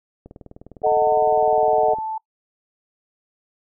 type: click train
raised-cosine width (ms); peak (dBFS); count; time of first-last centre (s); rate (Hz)
2; -26; 35; 0.26-1.986; 19.7
type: chord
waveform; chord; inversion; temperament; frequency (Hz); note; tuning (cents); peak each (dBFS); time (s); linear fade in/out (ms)
sine; D# diminished; second; equal; 440 / 622.3 / 740; A4 / D#5 / F#5; 0 / 0 / 0; -20 / -19 / -18; 0.83-1.95; 20
type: tone with pitch glide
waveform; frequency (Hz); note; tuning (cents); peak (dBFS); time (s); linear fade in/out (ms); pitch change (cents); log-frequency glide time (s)
sine; 901 to 878.4; A5 to A5; +41 to -3; -24; 0.86-2.18; 5; -44; 1.28-1.75
effects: noise-tail reverb RT60 0.1 s tail -23 dB re dry